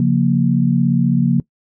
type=chord; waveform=sine; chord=Bb minor; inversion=first; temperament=equal with one note detuned; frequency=138.59 / 176.75 / 233.1 Hz; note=Db3 / F3 / Bb3; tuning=0 / +21 / 0 cents; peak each=-16 dBFS; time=0-1.4 s; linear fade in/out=2 ms; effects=noise-tail reverb RT60 0.1 s tail -21 dB re dry